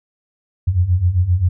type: beating tone pair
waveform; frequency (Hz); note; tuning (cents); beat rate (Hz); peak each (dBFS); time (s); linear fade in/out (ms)
sine; 85 / 92.6; F2 / F#2; -46 / +2; 7.6; -18 / -14; 0.67-1.49; 10
effects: none